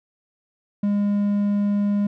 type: tone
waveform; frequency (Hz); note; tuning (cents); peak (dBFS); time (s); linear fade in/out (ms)
triangle; 203.9; G#3; -32; -16; 0.83-2.07; 5
effects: none